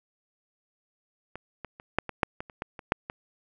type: clicks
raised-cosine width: 0.5 ms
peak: -23 / -22 / -29 / -7 / -19 / -6 / -20 / -30 / -17 / -25 / -6 / -19 dBFS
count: 12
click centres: 1.356 / 1.647 / 1.799 / 1.986 / 2.093 / 2.232 / 2.405 / 2.498 / 2.621 / 2.792 / 2.921 / 3.099 s
effects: none